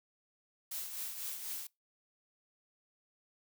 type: noise with tremolo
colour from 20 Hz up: blue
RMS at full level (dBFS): -39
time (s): 0.71-1.67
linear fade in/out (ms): 5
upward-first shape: triangle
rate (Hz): 4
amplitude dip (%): 55
effects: noise-tail reverb RT60 0.2 s tail -24 dB re dry